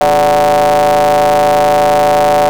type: ring-modulated tone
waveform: 45% pulse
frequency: 79.9 Hz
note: D#2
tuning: 47 cents sharp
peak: -4 dBFS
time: 0.01-2.49 s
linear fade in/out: 0 ms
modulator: 665 Hz
effects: none